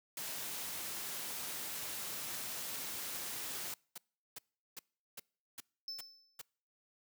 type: noise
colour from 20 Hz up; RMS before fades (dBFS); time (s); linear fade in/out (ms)
white; -42; 0.17-3.74; 2
type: noise bursts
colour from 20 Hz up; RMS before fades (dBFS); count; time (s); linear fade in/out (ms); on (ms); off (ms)
white; -46; 11; 2.33-6.416; 5; 26; 380
type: tone with exponential decay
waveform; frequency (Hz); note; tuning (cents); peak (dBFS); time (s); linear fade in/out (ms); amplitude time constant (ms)
triangle; 5274; E8; 0; -37; 5.88-6.39; 1; 110
effects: noise-tail reverb RT60 0.5 s tail -26 dB re dry + high-pass 100 Hz 12 dB/octave